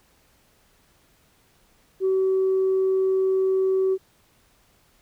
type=tone; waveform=sine; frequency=380 Hz; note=F#4; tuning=46 cents sharp; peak=-17 dBFS; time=2-3.98 s; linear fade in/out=50 ms; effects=tanh soft clip ceiling -15 dBFS + pink hiss -61 dBFS RMS until 5.01 s